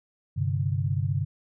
sine chord, G suspended fourth, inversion none, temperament equal, 98 / 130.81 / 146.83 Hz, G2 / C3 / D3, 0 / 0 / 0 cents, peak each -27 / -28 / -29 dBFS, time 0.36-1.25 s, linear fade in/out 20 ms, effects none

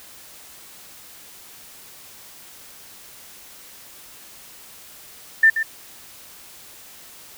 sine tone with echo, 1788 Hz, A6, 27 cents sharp, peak -9 dBFS, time 5.43-5.5 s, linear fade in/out 5 ms, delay 130 ms, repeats 1, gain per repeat -10 dB, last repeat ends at 5.63 s, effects white hiss -44 dBFS RMS until 7.37 s

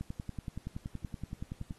click train, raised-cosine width 5 ms, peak -25 dBFS, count 19, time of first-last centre 0.01-1.708 s, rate 10.6 Hz, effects pink hiss -63 dBFS RMS until 1.78 s + AAC 32 kbps

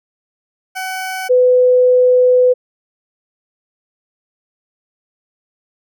20% pulse / sine tone pair in turn, 753 / 501.2 Hz, F#5 / B4, +30 / +25 cents, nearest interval perfect fifth, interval 705 cents, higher first, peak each -16 / -7 dBFS, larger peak second, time 0.75-1.29 / 1.29-2.54 s, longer second, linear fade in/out 20 ms, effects none

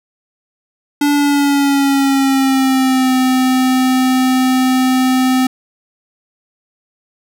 square tone with pitch glide, 289.3 to 257.7 Hz, D4 to C4, -26 to -26 cents, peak -11 dBFS, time 1.01-5.47 s, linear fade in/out 5 ms, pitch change -200 cents, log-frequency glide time 1.12-3.13 s, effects none

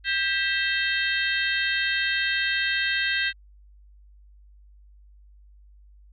harmonic tone with a mistuned harmonic, 530 Hz, C5, 22 cents sharp, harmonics 3 / 4 / 5 / 6 / 7 / 8, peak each -26 / -28 / -30 / -32 / -33 / -34 dBFS, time 0.04-3.33 s, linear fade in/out 50 ms, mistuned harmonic 4, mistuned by -140 cents, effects added 50 Hz sine -49 dBFS peak until 6.12 s

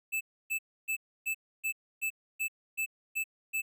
square tone bursts, 2628 Hz, E7, 6 cents flat, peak -30 dBFS, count 10, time 0.12-3.62 s, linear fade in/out 20 ms, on 89 ms, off 290 ms, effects none

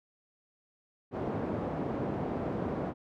pink band-pass noise, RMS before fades -34 dBFS, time 1.11-2.94 s, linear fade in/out 50 ms, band 140 to 690 Hz, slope 12 dB/octave, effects none

